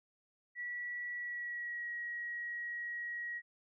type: tone with pitch glide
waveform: sine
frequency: 1942 to 1903.1 Hz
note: B6 to A#6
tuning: -30 to +35 cents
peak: -38 dBFS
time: 0.55-3.42 s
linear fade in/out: 50 ms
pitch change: -35 cents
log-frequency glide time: 1.14-1.9 s
effects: none